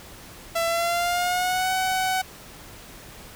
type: tone with pitch glide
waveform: sawtooth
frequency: 669 to 750.9 Hz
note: E5 to F#5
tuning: +25 to +25 cents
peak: -18 dBFS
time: 0.55-2.22 s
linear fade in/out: 10 ms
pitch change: +200 cents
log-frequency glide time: 0.66-1.72 s
effects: pink hiss -44 dBFS RMS until 3.35 s